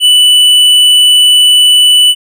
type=tone with tanh clipping; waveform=triangle; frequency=2976 Hz; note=F#7; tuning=9 cents sharp; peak=-4 dBFS; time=0-2.15 s; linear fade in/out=50 ms; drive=13 dB; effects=none